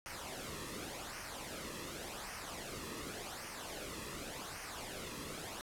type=noise with flanger; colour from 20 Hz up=pink; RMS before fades=-45 dBFS; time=0.06-5.61 s; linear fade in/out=0 ms; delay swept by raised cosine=0.26 to 1.36 ms; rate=0.88 Hz; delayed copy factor=-0.6; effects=low-pass 12000 Hz 12 dB/octave

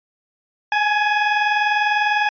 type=tone pair together; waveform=20% pulse; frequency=834 / 854 Hz; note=G#5 / G#5; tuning=+7 / +48 cents; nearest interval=unison; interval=41 cents; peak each=-12 / -18 dBFS; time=0.72-2.29 s; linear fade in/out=2 ms; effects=resampled to 11025 Hz

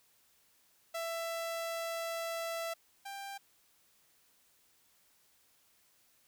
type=tone pair in turn; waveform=sawtooth; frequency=665 / 791.8 Hz; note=E5 / G5; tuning=+15 / +17 cents; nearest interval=minor third; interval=302 cents; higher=second; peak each=-32 / -38 dBFS; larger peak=first; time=0.94-2.74 / 3.05-3.38 s; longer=first; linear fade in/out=10 ms; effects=white hiss -69 dBFS RMS until 6.27 s

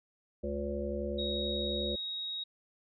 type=harmonic tone; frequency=71.3 Hz; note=C#2; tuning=49 cents sharp; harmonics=1 / 3 / 5 / 7 / 8; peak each=-39 / -39 / -39 / -39 / -39 dBFS; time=0.43-1.96 s; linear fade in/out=10 ms
type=tone; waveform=sine; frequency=3782 Hz; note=A#7; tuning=24 cents sharp; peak=-35 dBFS; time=1.18-2.44 s; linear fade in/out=10 ms
effects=none

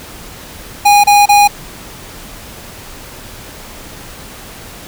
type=tone bursts; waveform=square; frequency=820 Hz; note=G#5; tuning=22 cents flat; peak=-5 dBFS; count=3; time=0.85-1.478 s; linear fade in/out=10 ms; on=190 ms; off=29 ms; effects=pink hiss -32 dBFS RMS until 4.87 s

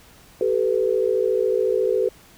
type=tone cluster; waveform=sine; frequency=383.5 / 437.5 / 497.5 Hz; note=G4 / A4 / B4; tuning=-38 / -10 / +13 cents; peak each=-22 dBFS; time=0.41-2.09 s; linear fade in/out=2 ms; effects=pink hiss -50 dBFS RMS until 2.37 s

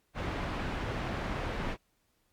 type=low-pass noise; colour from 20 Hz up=pink; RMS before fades=-35 dBFS; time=0.14-1.77 s; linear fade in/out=50 ms; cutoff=2300 Hz; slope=12 dB/octave; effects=pink hiss -74 dBFS RMS until 2.32 s + Opus 48 kbps

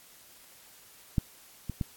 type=clicks; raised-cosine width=5 ms; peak=-12 / -21 / -17 dBFS; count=3; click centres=1.182 / 1.697 / 1.812 s; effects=white hiss -55 dBFS RMS until 1.96 s + AAC 64 kbps

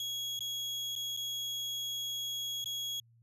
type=tone with dropouts; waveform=35% pulse; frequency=3322 Hz; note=G#7; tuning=in tune; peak=-33 dBFS; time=0-3 s; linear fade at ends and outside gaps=2 ms; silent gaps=0.392-0.406 / 0.954-0.961 / 1.166-1.172 / 2.643-2.658 s; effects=added 116 Hz sine -61 dBFS peak until 3.22 s + resampled to 32000 Hz

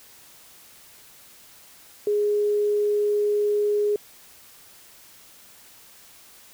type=tone; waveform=sine; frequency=415.3 Hz; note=G#4; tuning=in tune; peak=-19 dBFS; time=2.07-3.96 s; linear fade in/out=2 ms; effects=white hiss -50 dBFS RMS until 6.53 s

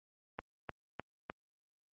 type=click train; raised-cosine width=0.5 ms; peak=-24 dBFS; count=4; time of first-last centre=0.39-1.299 s; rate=3.3 Hz; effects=high-pass 80 Hz 12 dB/octave + Opus 24 kbps

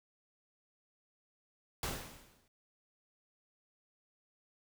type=noise with exponential decay; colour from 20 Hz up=pink; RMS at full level=-35 dBFS; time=1.83-2.48 s; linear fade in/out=2 ms; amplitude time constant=140 ms; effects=none

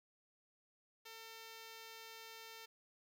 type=tone; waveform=5% pulse; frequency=450 Hz; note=A4; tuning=39 cents sharp; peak=-40 dBFS; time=1.05-2.66 s; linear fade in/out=10 ms; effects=none

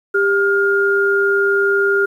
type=tone pair together; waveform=sine; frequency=397.1 / 1415.1 Hz; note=G4 / F6; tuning=+22 / +22 cents; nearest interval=octave + minor seventh; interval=2200 cents; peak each=-15 dBFS; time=0.14-2.06 s; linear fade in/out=10 ms; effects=8-bit

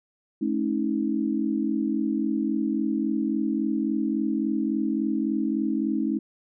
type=tone cluster; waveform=sine; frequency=215.4 / 275.3 / 318.9 Hz; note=A3 / C#4 / D#4; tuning=-37 / -12 / +43 cents; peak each=-27 dBFS; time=0.41-6.19 s; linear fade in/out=10 ms; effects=none

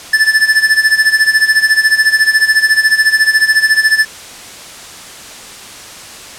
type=tone with tremolo; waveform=square; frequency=1750 Hz; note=A6; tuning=10 cents flat; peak=-5 dBFS; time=0.13-4.05 s; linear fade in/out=5 ms; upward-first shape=sine; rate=14 Hz; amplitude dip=80%; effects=white hiss -31 dBFS RMS until 6.38 s + low-pass 9000 Hz 12 dB/octave

